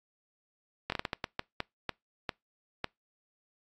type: slowing click train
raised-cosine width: 0.3 ms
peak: -15 dBFS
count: 12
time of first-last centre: 0.9-2.843 s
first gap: 22 ms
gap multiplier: 1.38
effects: noise-tail reverb RT60 0.2 s tail -25 dB re dry + AAC 64 kbps